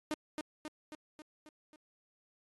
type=tone with echo; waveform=sawtooth; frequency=305.7 Hz; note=D#4; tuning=30 cents flat; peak=-29 dBFS; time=0.11-0.14 s; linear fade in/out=0 ms; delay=270 ms; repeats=6; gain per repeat=-4 dB; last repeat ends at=1.76 s; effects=AAC 32 kbps